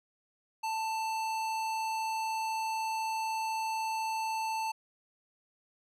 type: tone with hard clipping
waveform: sine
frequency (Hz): 886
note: A5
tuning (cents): +12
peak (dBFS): -33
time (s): 0.63-4.72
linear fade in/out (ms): 10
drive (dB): 17
effects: none